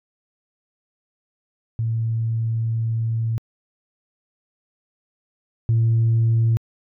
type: tone pair in turn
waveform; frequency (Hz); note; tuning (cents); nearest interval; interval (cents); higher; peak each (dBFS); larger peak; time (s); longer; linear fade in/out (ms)
sine; 113.6 / 114.11; A#2 / A#2; -44 / -36; unison; 8; second; -19 / -13; second; 1.79-3.38 / 5.69-6.57; first; 0
effects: tanh soft clip ceiling -12 dBFS